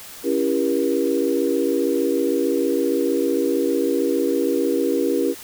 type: chord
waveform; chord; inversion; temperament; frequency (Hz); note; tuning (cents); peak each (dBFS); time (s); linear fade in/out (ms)
sine; C# diminished seventh; none; just; 277.2 / 332.6 / 399.1 / 479; C#4 / E4 / G4 / Bb4; 0 / +16 / +31 / +47; -23; 0.23-5.35; 50
effects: white hiss -39 dBFS RMS until 5.43 s